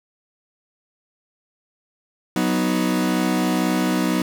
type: chord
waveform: 40% pulse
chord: B major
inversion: second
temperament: equal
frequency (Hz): 185 / 246.9 / 311.1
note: F#3 / B3 / D#4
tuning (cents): 0 / 0 / 0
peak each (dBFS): -22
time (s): 2.36-4.22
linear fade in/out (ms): 2
effects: none